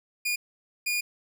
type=tone bursts at uneven times; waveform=sawtooth; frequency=2434 Hz; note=D#7; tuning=39 cents flat; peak=-22 dBFS; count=2; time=0.25-0.36 / 0.86-1.01 s; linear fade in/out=10 ms; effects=none